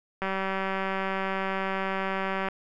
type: click train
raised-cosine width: 0.5 ms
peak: -15 dBFS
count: 436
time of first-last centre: 0.22-2.486 s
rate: 192 Hz
effects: none